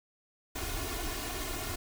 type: noise with comb filter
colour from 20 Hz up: pink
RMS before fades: -36 dBFS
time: 0.55-1.76 s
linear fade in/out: 10 ms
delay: 2.8 ms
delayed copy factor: +0.95
effects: none